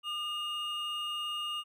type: tone pair together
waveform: triangle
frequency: 1211 / 2844 Hz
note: D#6 / F7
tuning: -47 / +31 cents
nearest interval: octave + minor third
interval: 1478 cents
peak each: -37 / -33 dBFS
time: 0.03-1.64 s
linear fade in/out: 50 ms
effects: none